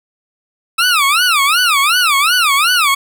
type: tone with vibrato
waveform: 20% pulse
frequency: 1279 Hz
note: D#6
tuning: 47 cents sharp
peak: -5 dBFS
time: 0.78-2.95 s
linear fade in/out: 10 ms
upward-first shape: sine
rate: 2.7 Hz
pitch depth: 270 cents each way
effects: none